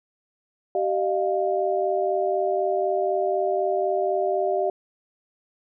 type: tone cluster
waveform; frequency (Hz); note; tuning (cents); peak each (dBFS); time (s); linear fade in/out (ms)
sine; 386 / 611 / 695; G4 / D#5 / F5; -27 / -32 / -9; -25; 0.75-4.7; 2
effects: none